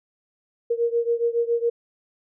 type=beating tone pair; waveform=sine; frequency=466.2 / 473.4 Hz; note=A#4 / A#4; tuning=0 / +27 cents; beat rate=7.2 Hz; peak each=-22 / -24 dBFS; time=0.7-1.7 s; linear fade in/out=10 ms; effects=none